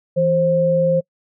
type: tone pair together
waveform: sine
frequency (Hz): 164.81 / 529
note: E3 / C5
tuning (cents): 0 / +19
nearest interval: octave + minor sixth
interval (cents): 2019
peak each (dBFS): -20 / -14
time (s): 0.16-1.01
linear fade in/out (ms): 20
effects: noise-tail reverb RT60 0.1 s tail -26 dB re dry